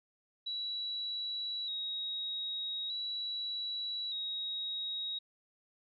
sine tone with vibrato, 3854 Hz, B7, 43 cents flat, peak -35 dBFS, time 0.46-5.19 s, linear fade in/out 10 ms, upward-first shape square, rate 0.41 Hz, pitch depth 29 cents each way, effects none

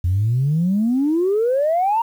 sine exponential sweep, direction up, 84.5 to 943 Hz, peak -14 dBFS, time 0.04-2.02 s, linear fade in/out 5 ms, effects tanh soft clip ceiling -11 dBFS + 8-bit

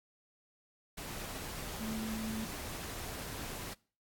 sine tone in noise, 220 Hz, A3, in tune, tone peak -37 dBFS, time 1.8-2.45 s, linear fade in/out 10 ms, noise pink, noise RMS -43 dBFS, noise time 0.97-3.74 s, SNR +3 dB, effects noise-tail reverb RT60 0.4 s tail -23 dB re dry + AAC 64 kbps

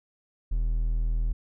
triangle tone, 40.02 Hz, D#1, 50 cents sharp, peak -21 dBFS, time 0.51-1.33 s, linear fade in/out 10 ms, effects none

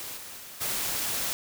white noise with level steps, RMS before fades -38 / -42 / -44 / -30 dBFS, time 0-1.33 s, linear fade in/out 0 ms, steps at 0.16 / 0.37 / 0.6 s, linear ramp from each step 20 ms, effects none

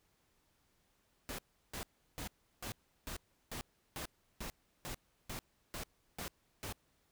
pink noise bursts, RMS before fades -43 dBFS, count 13, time 1.29-6.725 s, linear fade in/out 0 ms, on 95 ms, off 350 ms, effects pink hiss -75 dBFS RMS until 7.11 s

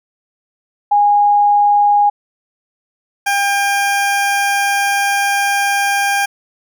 sine / 20% pulse tone pair in turn, 822 / 800.9 Hz, G#5 / G5, -18 / +37 cents, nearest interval unison, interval 45 cents, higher first, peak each -8 dBFS, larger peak neither, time 0.91-2.1 / 3.26-6.26 s, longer second, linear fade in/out 10 ms, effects none

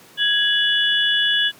sine tone cluster, 1660 / 2950 / 3424 Hz, G#6 / F#7 / A7, -1 / -6 / -48 cents, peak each -20 dBFS, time 0.17-1.52 s, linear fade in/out 50 ms, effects pink hiss -47 dBFS RMS until 1.59 s + high-pass 150 Hz 12 dB/octave

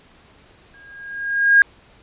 sine tone with exponential growth, 1627 Hz, G#6, 36 cents flat, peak -6 dBFS, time 0.74-1.62 s, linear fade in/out 1 ms, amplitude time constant 190 ms, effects pink hiss -51 dBFS RMS until 2.02 s + resampled to 8000 Hz

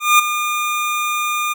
25% pulse tone with ADSR envelope, 1210 Hz, D#6, 49 cents flat, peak -3 dBFS, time 0-1.54 s, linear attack 190 ms, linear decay 11 ms, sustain -11 dB, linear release 18 ms, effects none

